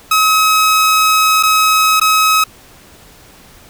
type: tone with dropouts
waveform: sawtooth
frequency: 1277 Hz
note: D#6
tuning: 45 cents sharp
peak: -5 dBFS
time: 0.11-2.44 s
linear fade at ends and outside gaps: 5 ms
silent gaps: 1.428-1.433 / 1.999-2.013 s
effects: pink hiss -42 dBFS RMS until 3.69 s